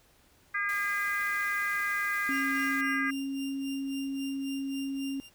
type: harmonic tone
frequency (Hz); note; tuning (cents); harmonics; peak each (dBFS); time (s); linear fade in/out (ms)
405.7; G#4; -41; 3 / 4 / 5 / 6; -35 / -31 / -32 / -43; 0.54-3.11; 10
type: noise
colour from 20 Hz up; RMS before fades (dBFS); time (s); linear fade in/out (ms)
white; -46; 0.69-2.81; 0
type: tone with tremolo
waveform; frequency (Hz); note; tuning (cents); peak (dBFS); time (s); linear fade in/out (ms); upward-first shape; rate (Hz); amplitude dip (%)
sawtooth; 2794; F7; 0; -37; 2.29-5.3; 50; sine; 3.7; 80
type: tone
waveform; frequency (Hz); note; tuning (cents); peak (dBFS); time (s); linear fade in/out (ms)
sine; 273; C#4; -26; -31; 2.29-5.2; 0
effects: pink hiss -63 dBFS RMS until 5.34 s